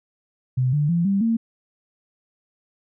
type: tone with pitch steps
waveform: sine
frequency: 127.8 / 147.65 / 170.59 / 197.09 / 227.7 Hz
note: C3 / D3 / F3 / G3 / A#3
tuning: -40 / +10 / -40 / +10 / -40 cents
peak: -17 dBFS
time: 0.57-1.37 s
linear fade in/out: 10 ms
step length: 160 ms
effects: none